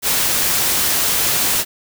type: noise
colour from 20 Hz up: white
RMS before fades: -17 dBFS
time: 0.02-1.65 s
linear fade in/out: 50 ms
effects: none